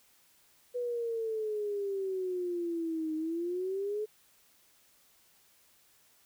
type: exponential two-way sweep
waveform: sine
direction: down then up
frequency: 493.9 to 311.1 to 432.3 Hz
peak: -31 dBFS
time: 0.74-4.06 s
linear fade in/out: 20 ms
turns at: 3.15 s
effects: white hiss -65 dBFS RMS until 6.25 s